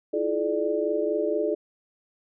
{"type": "tone cluster", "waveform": "sine", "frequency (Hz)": [324, 348.3, 426.9, 592], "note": ["E4", "F4", "G#4", "D5"], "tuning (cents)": [-30, -5, 48, 14], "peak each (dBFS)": [-30, -31, -26, -28], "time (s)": [0.13, 1.55], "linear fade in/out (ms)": 10, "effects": []}